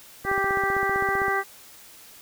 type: harmonic tone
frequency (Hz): 392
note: G4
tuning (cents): 0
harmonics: 1 / 2 / 3 / 4 / 5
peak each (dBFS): -28 / -28 / -28 / -28 / -28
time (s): 0.24-1.44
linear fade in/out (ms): 50
type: click train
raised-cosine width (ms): 2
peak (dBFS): -21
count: 17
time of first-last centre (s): 0.25-1.282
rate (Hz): 15.5
effects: white hiss -48 dBFS RMS until 2.21 s